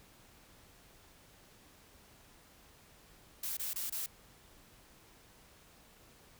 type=noise bursts; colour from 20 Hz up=blue; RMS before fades=-38 dBFS; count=4; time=3.43-4.062 s; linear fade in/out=5 ms; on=140 ms; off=24 ms; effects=pink hiss -61 dBFS RMS until 6.39 s